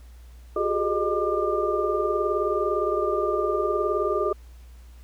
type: tone cluster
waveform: sine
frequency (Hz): 364.2 / 402.3 / 421.7 / 614 / 1196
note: F#4 / G4 / G#4 / D#5 / D6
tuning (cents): -27 / +45 / +26 / -23 / +31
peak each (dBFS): -28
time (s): 0.56-4.33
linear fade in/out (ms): 5
effects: added 60 Hz sine -43 dBFS peak until 5.03 s + pink hiss -59 dBFS RMS until 5.03 s